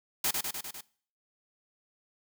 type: noise with echo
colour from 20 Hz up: white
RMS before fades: -28 dBFS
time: 0.24-0.31 s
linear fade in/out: 5 ms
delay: 100 ms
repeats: 5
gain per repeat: -3 dB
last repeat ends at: 0.81 s
effects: noise-tail reverb RT60 0.5 s tail -21 dB re dry